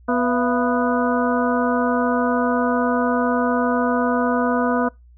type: harmonic tone with a mistuned harmonic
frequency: 246.9 Hz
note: B3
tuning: in tune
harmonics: 1 / 2 / 3 / 4 / 5 / 6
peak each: -20 / -23 / -25 / -26 / -27 / -28 dBFS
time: 0.08-4.89 s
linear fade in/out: 10 ms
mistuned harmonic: 3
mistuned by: -140 cents
effects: noise-tail reverb RT60 0.2 s tail -24 dB re dry + added 60 Hz sine -45 dBFS peak until 5.17 s